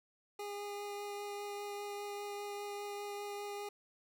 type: tone with vibrato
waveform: 25% pulse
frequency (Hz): 408.5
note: G#4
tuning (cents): -29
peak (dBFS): -37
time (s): 0.39-3.69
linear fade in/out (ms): 5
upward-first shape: triangle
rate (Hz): 5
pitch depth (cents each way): 12
effects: none